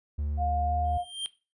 triangle tone with pitch glide, 73.42 to 75.44 Hz, D2 to D2, 0 to +47 cents, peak -26 dBFS, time 0.18-0.98 s, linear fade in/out 10 ms, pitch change +47 cents, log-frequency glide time 0.64-0.78 s
sine tone, 709 Hz, F5, 26 cents sharp, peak -27 dBFS, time 0.37-1.05 s, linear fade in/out 50 ms
square tone with exponential growth, 3172 Hz, G7, 20 cents sharp, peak -27 dBFS, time 0.85-1.26 s, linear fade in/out 0 ms, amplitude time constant 89 ms
effects noise-tail reverb RT60 0.3 s tail -17 dB re dry + resampled to 24000 Hz

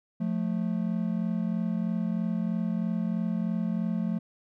triangle tone pair together, 176.7 / 219.8 Hz, F3 / A3, +21 / -2 cents, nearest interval major third, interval 377 cents, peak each -27 dBFS, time 0.2-4.19 s, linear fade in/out 10 ms, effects none

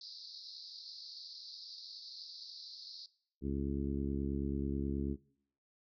white band-pass noise, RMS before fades -50 dBFS, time 0.01-3.06 s, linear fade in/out 2 ms, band 4000 to 5100 Hz, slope 96 dB/octave
harmonic tone, 69.3 Hz, C#2, in tune, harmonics 1 / 2 / 3 / 4 / 5 / 6, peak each -39 / -42 / -39 / -40 / -42 / -47 dBFS, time 3.41-5.17 s, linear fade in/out 50 ms
effects noise-tail reverb RT60 0.6 s tail -20 dB re dry

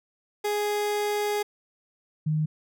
30% pulse / sine tone pair in turn, 415.3 / 154.49 Hz, G#4 / D#3, 0 / -12 cents, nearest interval octave + perfect fourth, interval 1712 cents, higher first, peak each -22 dBFS, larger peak neither, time 0.44-1.43 / 2.26-2.46 s, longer first, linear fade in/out 10 ms, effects none

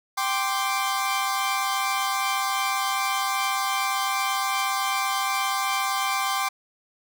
sawtooth chord, G suspended fourth, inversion none, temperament equal, 784 / 1046.5 / 1174.7 Hz, G5 / C6 / D6, 0 / 0 / 0 cents, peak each -24 dBFS, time 0.17-6.49 s, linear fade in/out 10 ms, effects none

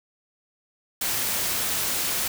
white noise, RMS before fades -26 dBFS, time 1.01-2.28 s, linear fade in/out 5 ms, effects none

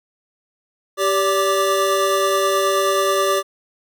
square tone cluster, 390.2 / 575 / 1180 Hz, G4 / D5 / D6, -8 / -37 / +8 cents, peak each -21 dBFS, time 0.97-3.43 s, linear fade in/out 50 ms, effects none

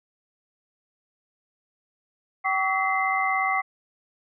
sine tone cluster, 766 / 1133 / 1284 / 1968 / 2065 Hz, G5 / C#6 / E6 / B6 / C7, -40 / +37 / -46 / -7 / -23 cents, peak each -26 / -26 / -35 / -34 / -26 dBFS, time 2.44-3.62 s, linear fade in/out 20 ms, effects none

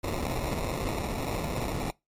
pink noise with sample-and-hold, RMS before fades -31 dBFS, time 0.03-1.91 s, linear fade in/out 10 ms, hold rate 1575 Hz, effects noise-tail reverb RT60 0.2 s tail -23 dB re dry + MP3 64 kbps

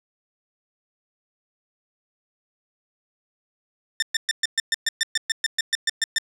15% pulse tone bursts, 1799 Hz, A6, 38 cents sharp, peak -12 dBFS, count 16, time 4-6.184 s, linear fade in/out 2 ms, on 24 ms, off 120 ms, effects low-pass 12000 Hz 12 dB/octave

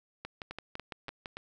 two click trains, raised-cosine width 0.3 ms, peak -24 / -23 dBFS, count 4 / 7, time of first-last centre 0.51-1.37 / 0.25-1.258 s, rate 3.49 / 5.95 Hz, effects none

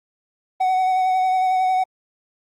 triangle tone with vibrato, 747 Hz, F#5, 16 cents sharp, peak -14 dBFS, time 0.6-1.84 s, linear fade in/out 10 ms, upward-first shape sine, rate 11 Hz, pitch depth 19 cents each way, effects Opus 32 kbps

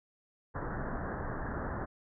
pink low-pass noise, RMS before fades -37 dBFS, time 0.54-1.86 s, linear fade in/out 20 ms, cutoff 1800 Hz, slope 96 dB/octave, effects none

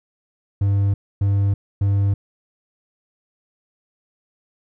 triangle tone bursts, 99.6 Hz, G2, 28 cents sharp, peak -13 dBFS, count 3, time 0.61-2.14 s, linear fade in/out 5 ms, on 330 ms, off 270 ms, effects none

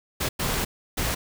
pink noise bursts at uneven times, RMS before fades -26 dBFS, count 3, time 0.2-0.29 / 0.39-0.65 / 0.97-1.15 s, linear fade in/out 10 ms, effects none

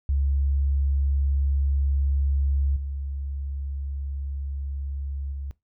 sine tone with level steps, 69.3 Hz, C#2, in tune, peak -20 / -28 / -30 dBFS, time 0.09-5.51 s, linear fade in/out 0 ms, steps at 2.76 / 5.32 s, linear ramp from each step 5 ms, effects noise-tail reverb RT60 0.2 s tail -21 dB re dry

